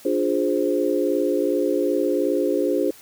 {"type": "chord", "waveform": "sine", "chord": "D half-diminished seventh", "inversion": "none", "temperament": "equal with one note detuned", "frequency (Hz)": [293.7, 352.7, 415.3, 523.3], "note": ["D4", "F4", "Ab4", "C5"], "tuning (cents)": [0, 17, 0, 0], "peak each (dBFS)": -24, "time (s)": [0.05, 2.91], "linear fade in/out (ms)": 5, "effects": ["white hiss -47 dBFS RMS until 3.01 s"]}